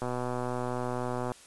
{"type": "click train", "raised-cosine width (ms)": 1, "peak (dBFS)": -19, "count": 162, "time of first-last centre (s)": [0.02, 1.318], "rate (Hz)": 124, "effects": ["white hiss -53 dBFS RMS until 1.46 s", "resampled to 24000 Hz"]}